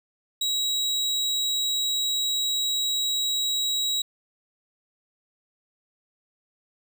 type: tone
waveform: 35% pulse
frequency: 3855 Hz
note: B7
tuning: 43 cents flat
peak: -21 dBFS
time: 0.41-4.02 s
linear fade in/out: 5 ms
effects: none